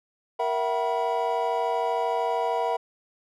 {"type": "tone cluster", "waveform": "triangle", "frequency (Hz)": [467.6, 664, 757, 972], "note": ["A#4", "E5", "F#5", "B5"], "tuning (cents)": [5, 12, 39, -28], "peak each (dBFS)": -27, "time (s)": [0.39, 2.77], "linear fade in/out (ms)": 10, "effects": []}